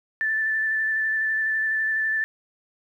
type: tone with vibrato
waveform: sine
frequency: 1760 Hz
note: A6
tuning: in tune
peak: -21 dBFS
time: 0.21-2.24 s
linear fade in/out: 0 ms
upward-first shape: square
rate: 12 Hz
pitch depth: 12 cents each way
effects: 10-bit

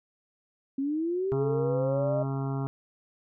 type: linear sweep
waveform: sine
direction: up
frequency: 265.8 to 618 Hz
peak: -26 dBFS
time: 0.78-2.23 s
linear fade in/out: 5 ms
type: harmonic tone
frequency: 136.2 Hz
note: C#3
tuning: 30 cents flat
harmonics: 1 / 2 / 3 / 5 / 6 / 7 / 8 / 9 / 10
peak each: -29 / -35 / -39 / -43 / -45 / -46 / -47 / -48 / -49 dBFS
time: 1.32-2.67 s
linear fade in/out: 0 ms
effects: none

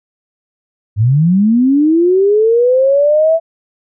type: linear sweep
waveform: sine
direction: up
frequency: 98 to 664 Hz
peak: -7 dBFS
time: 0.96-3.4 s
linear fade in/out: 50 ms
effects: none

